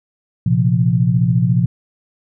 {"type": "chord", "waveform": "sine", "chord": "Bb suspended second", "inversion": "none", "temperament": "equal with one note detuned", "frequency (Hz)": [116.54, 130.81, 173.11], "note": ["Bb2", "C3", "F3"], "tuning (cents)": [0, 0, -15], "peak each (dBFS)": -16, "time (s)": [0.46, 1.66], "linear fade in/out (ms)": 5, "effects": []}